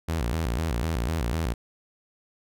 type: tone with vibrato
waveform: sawtooth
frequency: 69 Hz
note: C#2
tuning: 7 cents flat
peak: -21 dBFS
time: 0.08-1.54 s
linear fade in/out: 10 ms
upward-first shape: square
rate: 4 Hz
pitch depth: 290 cents each way
effects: none